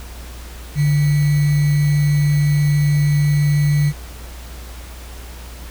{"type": "tone with sample-and-hold", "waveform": "sine", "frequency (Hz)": 146.9, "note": "D3", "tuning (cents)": 1, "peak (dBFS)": -12, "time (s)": [0.75, 3.93], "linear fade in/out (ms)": 50, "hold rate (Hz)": 2100, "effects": ["added 60 Hz sine -32 dBFS peak until 5.7 s", "pink hiss -39 dBFS RMS until 5.7 s"]}